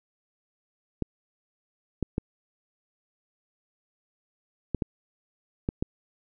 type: clicks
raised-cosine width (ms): 3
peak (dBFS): -13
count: 7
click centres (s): 1.023 / 2.027 / 2.181 / 4.747 / 4.822 / 5.689 / 5.825
effects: none